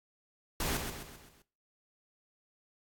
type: noise with echo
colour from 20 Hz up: pink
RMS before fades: -33 dBFS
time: 0.6-0.77 s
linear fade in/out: 2 ms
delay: 130 ms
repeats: 5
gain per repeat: -6 dB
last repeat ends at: 1.42 s
effects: noise-tail reverb RT60 0.4 s tail -20 dB re dry + AAC 64 kbps